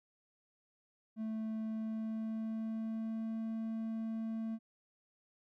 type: tone with pitch glide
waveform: triangle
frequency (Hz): 220 to 223.5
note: A3 to A3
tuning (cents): 0 to +27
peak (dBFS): -34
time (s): 1.16-4.59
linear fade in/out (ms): 50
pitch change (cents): +27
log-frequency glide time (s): 1.62-3.39
effects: none